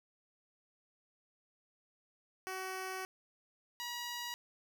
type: tone pair in turn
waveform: 10% pulse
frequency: 376.4 / 961.4 Hz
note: F#4 / B5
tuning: +30 / -47 cents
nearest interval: octave + major third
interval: 1623 cents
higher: second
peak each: -31 / -31 dBFS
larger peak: neither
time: 2.47-3.05 / 3.8-4.34 s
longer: first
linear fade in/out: 0 ms
effects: none